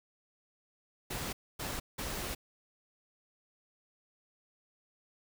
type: noise bursts at uneven times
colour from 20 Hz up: pink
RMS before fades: -38 dBFS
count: 3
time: 1.1-1.33 / 1.59-1.8 / 1.98-2.35 s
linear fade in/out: 10 ms
effects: none